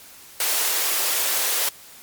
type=high-pass noise; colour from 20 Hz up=white; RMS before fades=-22 dBFS; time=0.4-1.69 s; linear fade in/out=2 ms; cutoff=370 Hz; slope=24 dB/octave; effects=white hiss -45 dBFS RMS until 2.02 s + MP3 96 kbps